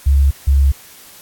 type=tone pair in turn; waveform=sine; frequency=69.3 / 68.9 Hz; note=C#2 / C#2; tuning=0 / -10 cents; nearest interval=unison; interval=10 cents; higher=first; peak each=-8 dBFS; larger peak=neither; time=0.06-0.31 / 0.47-0.72 s; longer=neither; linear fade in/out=10 ms; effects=white hiss -41 dBFS RMS until 1.21 s + AAC 64 kbps